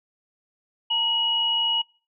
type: tone pair together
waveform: sine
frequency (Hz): 916 / 2906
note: A#5 / F#7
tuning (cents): -31 / -32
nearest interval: octave + minor sixth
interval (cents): 1999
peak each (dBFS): -30 / -21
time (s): 0.9-1.82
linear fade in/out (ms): 10
effects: noise-tail reverb RT60 0.4 s tail -25 dB re dry